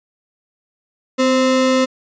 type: ring-modulated tone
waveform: square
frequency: 390 Hz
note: G4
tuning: 9 cents flat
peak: -10 dBFS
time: 1.18-1.86 s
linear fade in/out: 20 ms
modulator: 133 Hz
effects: resampled to 16000 Hz